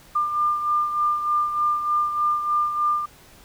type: beating tone pair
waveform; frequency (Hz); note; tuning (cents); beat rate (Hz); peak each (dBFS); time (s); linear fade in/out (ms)
sine; 1198 / 1201.3; D6 / D6; +34 / +39; 3.3; -20 / -28; 0.15-3.06; 10
effects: pink hiss -50 dBFS RMS until 3.44 s

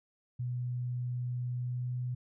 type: tone with pitch glide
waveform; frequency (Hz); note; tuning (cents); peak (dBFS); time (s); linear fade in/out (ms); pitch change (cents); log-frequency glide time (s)
sine; 123.47 to 124.54; B2 to B2; 0 to +15; -32; 0.39-2.15; 10; +15; 1.56-1.97
effects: none

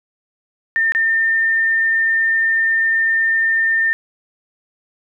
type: tone with dropouts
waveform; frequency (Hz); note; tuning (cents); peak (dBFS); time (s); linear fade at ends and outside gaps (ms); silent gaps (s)
sine; 1807; A6; +46; -13; 0.76-3.93; 0; 0.921-0.949
effects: none

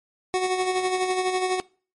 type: tone with tremolo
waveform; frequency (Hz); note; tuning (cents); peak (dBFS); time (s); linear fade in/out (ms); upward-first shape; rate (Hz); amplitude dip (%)
25% pulse; 370; F#4; 0; -16; 0.34-1.6; 0; sine; 12; 50
effects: noise-tail reverb RT60 0.4 s tail -23 dB re dry + MP3 48 kbps

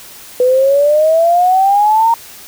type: exponential sweep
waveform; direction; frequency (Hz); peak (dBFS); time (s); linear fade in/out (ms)
sine; up; 493.9 to 932.3; -7; 0.4-2.14; 2
effects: white hiss -35 dBFS RMS until 2.47 s

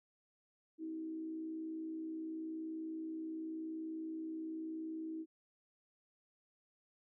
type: tone with frequency modulation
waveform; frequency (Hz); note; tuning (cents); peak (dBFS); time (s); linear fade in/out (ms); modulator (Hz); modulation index
sine; 320; D#4; +49; -40; 0.78-5.26; 50; 60.9; 0.32
effects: none

